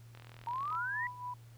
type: click train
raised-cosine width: 0.3 ms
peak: -36 dBFS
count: 26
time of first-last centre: 0.15-0.751 s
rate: 41.6 Hz
type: exponential sweep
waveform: sine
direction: up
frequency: 918 to 1972 Hz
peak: -34 dBFS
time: 0.47-1.07 s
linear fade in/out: 2 ms
type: tone with tremolo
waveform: sine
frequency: 987.8 Hz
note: B5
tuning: in tune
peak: -37 dBFS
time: 0.71-1.34 s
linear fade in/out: 5 ms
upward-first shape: sine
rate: 3.9 Hz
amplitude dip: 70%
effects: added 116 Hz sine -52 dBFS peak until 1.57 s + pink hiss -65 dBFS RMS until 1.57 s